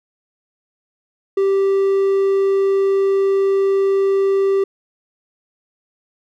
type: tone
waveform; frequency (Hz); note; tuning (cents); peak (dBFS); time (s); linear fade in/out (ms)
triangle; 391; G4; -4; -11; 1.37-4.64; 5
effects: none

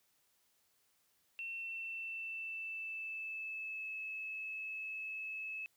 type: tone with pitch glide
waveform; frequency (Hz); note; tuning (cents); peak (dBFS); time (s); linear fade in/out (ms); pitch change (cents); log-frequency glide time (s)
sine; 2700 to 2596; E7 to E7; +41 to -27; -40; 1.39-5.66; 0; -68; 1.57-3.93
effects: white hiss -75 dBFS RMS until 5.76 s

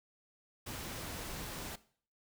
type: noise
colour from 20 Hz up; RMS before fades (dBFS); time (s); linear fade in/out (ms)
pink; -43; 0.66-1.76; 10
effects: noise-tail reverb RT60 0.5 s tail -18 dB re dry

